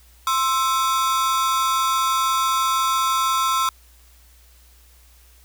45% pulse ring-modulated tone, 1188 Hz, D6, 20 cents sharp, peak -15 dBFS, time 0.27-3.69 s, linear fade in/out 2 ms, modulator 137 Hz, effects added 60 Hz sine -50 dBFS peak until 5.44 s + white hiss -55 dBFS RMS until 5.44 s

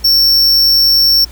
square tone, 5450 Hz, F8, 43 cents flat, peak -7 dBFS, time 0.04-1.25 s, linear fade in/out 10 ms, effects added 60 Hz sine -30 dBFS peak until 1.31 s + pink hiss -40 dBFS RMS until 1.31 s

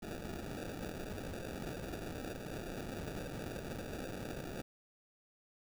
violet noise with sample-and-hold, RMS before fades -43 dBFS, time 0.02-4.62 s, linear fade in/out 10 ms, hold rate 1050 Hz, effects none

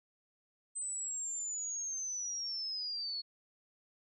sine linear sweep, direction down, 8180 to 4336 Hz, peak -36 dBFS, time 0.75-3.22 s, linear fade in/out 20 ms, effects none

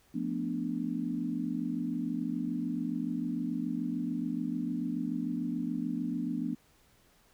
sine chord, B half-diminished seventh, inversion second, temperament equal, 174.61 / 220 / 246.9 / 293.7 Hz, F3 / A3 / B3 / D4, 0 / 0 / 0 / 0 cents, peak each -38 / -38 / -34 / -36 dBFS, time 0.14-6.55 s, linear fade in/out 10 ms, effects pink hiss -65 dBFS RMS until 7.33 s

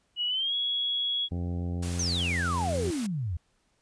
sine tone with pitch glide, 2926 to 3342 Hz, F#7 to G#7, -20 to +10 cents, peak -26 dBFS, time 0.16-1.29 s, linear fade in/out 50 ms, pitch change +230 cents, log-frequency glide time 0.27-0.54 s
harmonic tone, 87.31 Hz, F2, in tune, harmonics 1 / 2 / 3 / 4 / 5 / 6 / 7 / 8 / 9, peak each -30 / -35 / -39 / -46 / -47 / -50 / -54 / -56 / -53 dBFS, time 1.31-2.91 s, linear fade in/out 10 ms
white noise, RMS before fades -39 dBFS, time 1.82-3.07 s, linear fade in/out 10 ms
sine exponential sweep, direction down, 6500 to 77.2 Hz, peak -28 dBFS, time 1.99-3.37 s, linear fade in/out 5 ms
effects pink hiss -71 dBFS RMS until 3.81 s + resampled to 22050 Hz

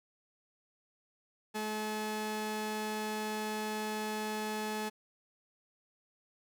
sawtooth tone pair together, 214.5 / 429 Hz, A3 / A4, -44 / -44 cents, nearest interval octave, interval 1200 cents, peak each -34 / -31 dBFS, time 1.54-4.9 s, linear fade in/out 20 ms, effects none

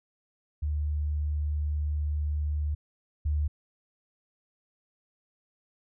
sine tone pair in turn, 74.6 / 74.6 Hz, D2 / D2, +28 / +28 cents, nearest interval unison, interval 0 cents, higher neither, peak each -26 / -24 dBFS, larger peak second, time 0.62-2.75 / 3.25-3.48 s, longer first, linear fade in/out 10 ms, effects none

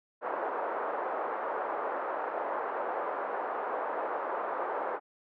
pink band-pass noise, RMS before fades -34 dBFS, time 0.21-5 s, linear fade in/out 50 ms, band 460 to 1300 Hz, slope 24 dB/octave, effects none

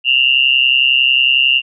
sine tone with amplitude modulation, 2794 Hz, F7, in tune, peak -5 dBFS, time 0.04-1.62 s, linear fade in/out 50 ms, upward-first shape sine, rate 131 Hz, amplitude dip 90%, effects none

